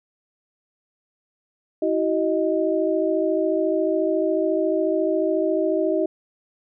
sine tone cluster, 325.1 / 379.2 / 623 Hz, E4 / F#4 / D#5, -24 / +43 / +2 cents, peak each -23 dBFS, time 1.82-6.06 s, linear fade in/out 5 ms, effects none

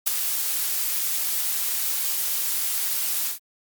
blue noise with ADSR envelope, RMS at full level -18 dBFS, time 0.06-3.39 s, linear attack 15 ms, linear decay 12 ms, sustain -7 dB, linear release 120 ms, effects Opus 48 kbps

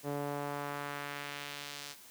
sawtooth tone with band-pass filter sweep, 143.8 Hz, D3, 36 cents flat, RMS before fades -40 dBFS, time 0.03-1.96 s, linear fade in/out 50 ms, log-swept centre 480 to 5600 Hz, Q 1, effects white hiss -55 dBFS RMS until 2.1 s

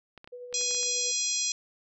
clicks, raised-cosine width 0.3 ms, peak -30 dBFS, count 8, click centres 0.177 / 0.244 / 0.275 / 0.527 / 0.612 / 0.71 / 0.747 / 0.831 s
sine tone with tremolo, 491.8 Hz, B4, 7 cents flat, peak -38 dBFS, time 0.32-1.12 s, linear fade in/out 10 ms, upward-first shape sine, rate 11 Hz, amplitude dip 35%
harmonic tone, 831 Hz, G#5, 1 cent sharp, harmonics 3 / 4 / 5 / 6 / 7 / 8 / 9, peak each -39 / -36 / -35 / -37 / -30 / -38 / -33 dBFS, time 0.54-1.52 s, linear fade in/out 2 ms
effects none

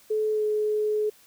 sine tone with pitch glide, 430.8 to 425.1 Hz, A4 to G#4, -37 to +40 cents, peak -22 dBFS, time 0.1-1.1 s, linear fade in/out 10 ms, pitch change -23 cents, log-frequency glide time 0.32-0.44 s, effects white hiss -56 dBFS RMS until 1.26 s

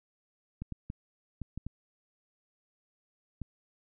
clicks, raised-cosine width 5 ms, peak -25 dBFS, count 7, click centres 0.62 / 0.723 / 0.901 / 1.417 / 1.576 / 1.666 / 3.417 s, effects none

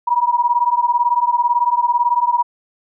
sine beating tone pair, 953 / 971 Hz, A#5 / B5, +38 / -30 cents, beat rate 18 Hz, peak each -16 dBFS, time 0.07-2.43 s, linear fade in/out 10 ms, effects none

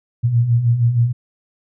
sine beating tone pair, 113.9 / 120.3 Hz, A#2 / B2, -40 / -45 cents, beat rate 6.4 Hz, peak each -20 / -13 dBFS, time 0.23-1.13 s, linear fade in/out 20 ms, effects none

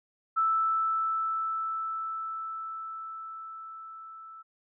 sine tone with level ramp, 1318.5 Hz, E6, in tune, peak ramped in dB -22 to -44 dBFS, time 0.36-4.43 s, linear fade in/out 20 ms, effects none

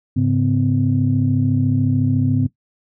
sine tone cluster, 104.9 / 138.8 / 254.8 Hz, G#2 / C#3 / C4, +18 / +3 / -46 cents, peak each -18 dBFS, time 0.16-2.47 s, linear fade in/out 10 ms, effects noise-tail reverb RT60 0.1 s tail -17 dB re dry + tanh soft clip ceiling -5 dBFS

